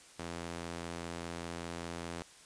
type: tone with high-pass filter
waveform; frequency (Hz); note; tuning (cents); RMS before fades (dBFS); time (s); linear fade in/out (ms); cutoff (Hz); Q
sawtooth; 85; F2; -46; -42; 0.19-2.22; 0; 180; 0.52
effects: white hiss -57 dBFS RMS until 2.45 s + resampled to 22050 Hz

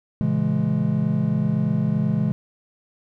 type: chord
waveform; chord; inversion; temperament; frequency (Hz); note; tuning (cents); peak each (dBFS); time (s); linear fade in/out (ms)
triangle; A# half-diminished seventh; none; just; 116.54 / 139.85 / 167.82 / 209.8; A#2 / C#3 / E3 / G#3; 0 / +16 / +31 / +18; -26 / -22 / -22 / -21; 0.21-2.32; 0
effects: none

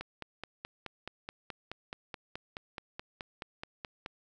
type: click train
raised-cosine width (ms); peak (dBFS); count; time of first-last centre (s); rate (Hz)
0.3; -23; 20; 0.01-4.061; 4.69
effects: none

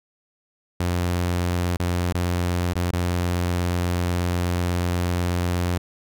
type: tone with dropouts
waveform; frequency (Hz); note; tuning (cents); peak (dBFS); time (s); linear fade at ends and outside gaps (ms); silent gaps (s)
sawtooth; 88.2; F2; +18; -17; 0.8-5.78; 5; 1.77-1.798 / 2.126-2.145 / 2.735-2.754 / 2.912-2.93
effects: none

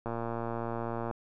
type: click train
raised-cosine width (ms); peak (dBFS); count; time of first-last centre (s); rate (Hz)
1; -21; 123; 0.06-1.112; 116
effects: none

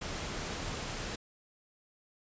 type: noise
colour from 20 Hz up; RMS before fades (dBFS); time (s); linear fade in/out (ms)
pink; -38; 0.01-1.16; 10
effects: resampled to 16000 Hz

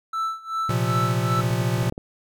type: tone with tremolo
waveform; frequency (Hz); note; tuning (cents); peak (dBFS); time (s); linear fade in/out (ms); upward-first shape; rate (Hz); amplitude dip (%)
triangle; 1322; E6; +5; -20; 0.13-1.41; 5; sine; 2.6; 90
type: chord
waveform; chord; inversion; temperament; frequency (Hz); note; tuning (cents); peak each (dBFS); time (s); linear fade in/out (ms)
square; Bb suspended second; none; equal; 116.54 / 130.81 / 174.61; Bb2 / C3 / F3; 0 / 0 / 0; -24 / -27 / -28; 0.69-1.9; 5
type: clicks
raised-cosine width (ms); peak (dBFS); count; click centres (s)
2; -20; 9; 1.391 / 1.439 / 1.507 / 1.614 / 1.783 / 1.828 / 1.871 / 1.924 / 1.979
effects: none

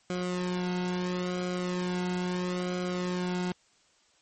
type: tone with flanger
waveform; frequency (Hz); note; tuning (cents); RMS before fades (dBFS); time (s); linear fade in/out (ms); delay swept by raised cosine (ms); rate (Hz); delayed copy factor
sawtooth; 180.2; F#3; -45; -31; 0.1-3.52; 0; 1.1 to 1.7; 0.75; -0.75
effects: white hiss -65 dBFS RMS until 4.21 s + MP3 32 kbps

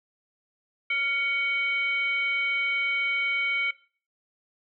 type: tone with frequency modulation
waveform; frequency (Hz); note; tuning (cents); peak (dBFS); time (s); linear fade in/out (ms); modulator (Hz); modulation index
sine; 2238; C#7; +16; -23; 0.9-3.71; 5; 846; 0.56
effects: noise-tail reverb RT60 0.4 s tail -18 dB re dry

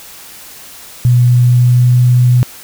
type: tone with pitch glide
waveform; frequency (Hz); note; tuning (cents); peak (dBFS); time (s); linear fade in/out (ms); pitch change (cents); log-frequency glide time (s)
sine; 122.5 to 123.85; B2 to B2; -14 to +5; -5; 1.05-2.43; 0; +19; 1.21-1.96
effects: white hiss -34 dBFS RMS until 2.63 s

